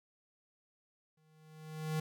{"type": "tone with exponential growth", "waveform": "square", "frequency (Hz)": 156.2, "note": "D#3", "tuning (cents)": 7, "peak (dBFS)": -32, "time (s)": [1.17, 2], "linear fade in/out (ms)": 5, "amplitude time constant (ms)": 180, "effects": []}